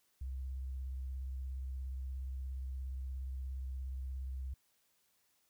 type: tone with vibrato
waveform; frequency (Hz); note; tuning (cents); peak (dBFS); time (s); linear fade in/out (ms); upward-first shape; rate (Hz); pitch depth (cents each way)
sine; 65.41; C2; 0; -38; 0.21-4.54; 5; square; 17; 34
effects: white hiss -75 dBFS RMS until 5.49 s